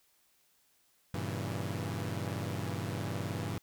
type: chord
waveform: sawtooth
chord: G diminished seventh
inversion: none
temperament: equal with one note detuned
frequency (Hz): 98 / 117.35 / 138.59 / 164.81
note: G2 / Bb2 / Db3 / Fb3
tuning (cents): 0 / +12 / 0 / 0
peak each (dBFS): -34 / -36 / -38 / -37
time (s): 1.14-3.58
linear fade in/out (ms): 0
effects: white hiss -70 dBFS RMS until 3.62 s